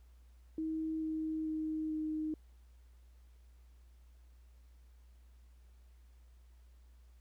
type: tone with pitch steps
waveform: sine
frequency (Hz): 317.6 / 315.2 / 312.9 / 310.5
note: D#4 / D#4 / D#4 / D#4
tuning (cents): +36 / +23 / +10 / -3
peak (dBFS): -34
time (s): 0.58-2.34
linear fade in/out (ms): 2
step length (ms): 440
effects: added 60 Hz sine -57 dBFS peak until 7.2 s + pink hiss -75 dBFS RMS until 7.2 s